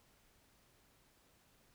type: silence
effects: pink hiss -70 dBFS RMS until 1.74 s